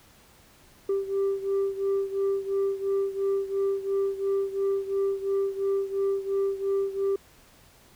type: beating tone pair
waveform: sine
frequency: 392 / 394.9 Hz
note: G4 / G4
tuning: 0 / +13 cents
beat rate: 2.9 Hz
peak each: -24 / -27 dBFS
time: 0.89-7.16 s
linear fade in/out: 5 ms
effects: tanh soft clip ceiling -21 dBFS + pink hiss -56 dBFS RMS until 7.95 s